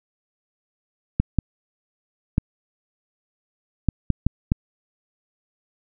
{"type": "clicks", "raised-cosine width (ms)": 5, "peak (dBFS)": -5, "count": 7, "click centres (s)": [1.2, 1.387, 2.381, 3.887, 4.103, 4.266, 4.519], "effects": []}